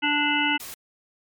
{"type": "harmonic tone", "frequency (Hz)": 293.7, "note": "D4", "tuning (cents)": 0, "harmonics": [1, 3, 5, 7, 9, 10], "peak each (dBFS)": [-27, -27, -27, -27, -27, -27], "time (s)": [0.02, 0.58], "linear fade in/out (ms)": 20}
{"type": "noise", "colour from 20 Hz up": "white", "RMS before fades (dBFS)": -38, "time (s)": [0.6, 0.74], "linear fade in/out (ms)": 0}
{"effects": ["MP3 96 kbps"]}